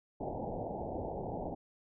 white low-pass noise, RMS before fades -39 dBFS, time 0.2-1.55 s, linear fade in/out 10 ms, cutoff 860 Hz, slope 96 dB/octave, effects none

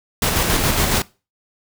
pink noise with tremolo, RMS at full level -17 dBFS, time 0.22-1.02 s, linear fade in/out 2 ms, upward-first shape square, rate 7.2 Hz, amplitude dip 30%, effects noise-tail reverb RT60 0.3 s tail -21 dB re dry

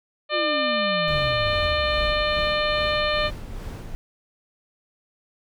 harmonic tone, 600 Hz, D5, 37 cents sharp, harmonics 1 / 2 / 3 / 4 / 5 / 6 / 7, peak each -24 / -27 / -29 / -30 / -31 / -32 / -32 dBFS, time 0.29-3.31 s, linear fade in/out 50 ms
sine exponential sweep, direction down, 373.2 to 42.19 Hz, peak -29 dBFS, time 0.31-2.27 s, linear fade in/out 50 ms
brown noise with tremolo, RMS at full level -31 dBFS, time 1.08-3.95 s, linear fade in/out 0 ms, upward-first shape sine, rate 2.4 Hz, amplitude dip 40%
effects none

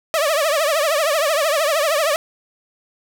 sawtooth tone with vibrato, 609 Hz, D#5, 37 cents flat, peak -12 dBFS, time 0.14-2.16 s, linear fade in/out 0 ms, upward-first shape triangle, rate 13 Hz, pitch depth 180 cents each way, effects none

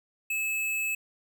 square tone, 2600 Hz, E7, 24 cents flat, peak -28 dBFS, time 0.3-0.95 s, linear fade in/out 5 ms, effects none

